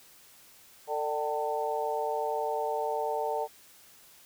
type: harmonic tone with a mistuned harmonic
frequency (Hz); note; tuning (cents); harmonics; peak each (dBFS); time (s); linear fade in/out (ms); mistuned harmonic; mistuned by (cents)
149.1; D3; +27; 3 / 4 / 5 / 6; -33 / -34 / -34 / -34; 0.87-3.48; 50; 5; +48
effects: white hiss -56 dBFS RMS until 4.25 s